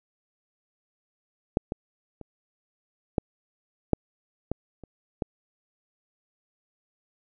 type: clicks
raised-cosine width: 2 ms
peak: -7 / -16 / -27 / -9 / -6 / -14 / -29 / -13 dBFS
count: 8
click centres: 1.571 / 1.721 / 2.213 / 3.182 / 3.933 / 4.516 / 4.837 / 5.222 s
effects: none